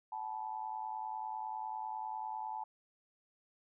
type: tone with amplitude modulation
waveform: sine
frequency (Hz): 869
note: A5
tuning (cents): -22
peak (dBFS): -34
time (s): 0.12-2.64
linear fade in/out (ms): 5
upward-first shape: sine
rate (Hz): 110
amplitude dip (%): 90
effects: none